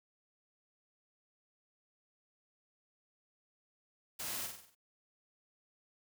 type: noise with echo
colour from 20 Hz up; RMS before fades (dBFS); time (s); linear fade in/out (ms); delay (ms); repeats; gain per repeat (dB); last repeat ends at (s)
white; -41; 4.19-4.47; 10; 47; 6; -5; 4.752
effects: none